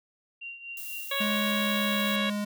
sine tone with tremolo, 2764 Hz, F7, 19 cents flat, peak -35 dBFS, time 0.41-1.4 s, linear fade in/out 10 ms, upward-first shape triangle, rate 4.1 Hz, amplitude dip 75%
violet noise, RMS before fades -39 dBFS, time 0.77-2.16 s, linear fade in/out 2 ms
harmonic tone, 554.4 Hz, C#5, in tune, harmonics 1 / 2 / 3 / 4 / 5 / 6 / 7, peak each -35 / -35 / -35 / -35 / -35 / -35 / -35 dBFS, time 1.11-2.3 s, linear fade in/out 5 ms
square tone with pitch glide, 210 to 206.6 Hz, G#3 to G#3, +19 to -9 cents, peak -29 dBFS, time 1.2-2.45 s, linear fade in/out 10 ms, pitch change -28 cents, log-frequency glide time 1.32-2.02 s
effects none

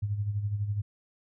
sine tone with tremolo, 103 Hz, G#2, 14 cents flat, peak -25 dBFS, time 0.02-0.82 s, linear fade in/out 10 ms, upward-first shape sine, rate 12 Hz, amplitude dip 60%, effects none

